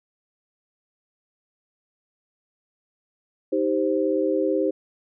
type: chord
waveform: sine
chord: C minor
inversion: first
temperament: just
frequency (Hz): 314 / 392.4 / 523.3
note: Eb4 / G4 / C5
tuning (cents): +16 / +2 / 0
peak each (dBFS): -24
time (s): 3.52-4.71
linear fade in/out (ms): 10
effects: none